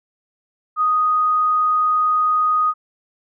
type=tone; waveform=sine; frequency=1244.5 Hz; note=D#6; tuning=in tune; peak=-14 dBFS; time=0.76-2.74 s; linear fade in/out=50 ms; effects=none